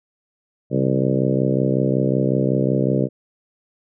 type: harmonic tone with a mistuned harmonic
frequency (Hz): 65.41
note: C2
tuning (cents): 0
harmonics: 2 / 3 / 4 / 5 / 6 / 7 / 8 / 9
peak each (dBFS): -21 / -23 / -24 / -25 / -26 / -26 / -27 / -28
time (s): 0.7-3.09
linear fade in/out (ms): 50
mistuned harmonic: 2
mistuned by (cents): +72
effects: none